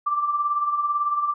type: tone with tremolo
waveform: sine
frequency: 1174.7 Hz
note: D6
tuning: in tune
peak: -18 dBFS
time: 0.06-1.34 s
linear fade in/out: 10 ms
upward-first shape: sine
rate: 18 Hz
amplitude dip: 55%
effects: none